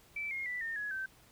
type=tone with pitch steps; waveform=sine; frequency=2322 / 2142 / 1975.2 / 1821.8 / 1680.3 / 1549.7 Hz; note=D7 / C7 / B6 / A#6 / G#6 / G6; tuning=-20 / +40 / 0 / -40 / +20 / -20 cents; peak=-35 dBFS; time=0.16-1.06 s; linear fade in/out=5 ms; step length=150 ms; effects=pink hiss -62 dBFS RMS until 1.31 s